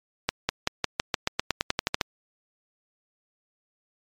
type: accelerating click train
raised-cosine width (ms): 0.2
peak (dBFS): -5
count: 15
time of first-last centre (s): 0.29-2.012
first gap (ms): 200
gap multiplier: 0.92
effects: MP3 96 kbps